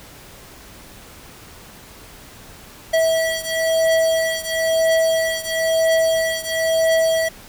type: beating tone pair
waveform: square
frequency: 650 / 651 Hz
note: E5 / E5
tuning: -24 / -22 cents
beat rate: 1 Hz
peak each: -19 / -21 dBFS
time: 2.93-7.29 s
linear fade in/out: 10 ms
effects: pink hiss -42 dBFS RMS until 7.48 s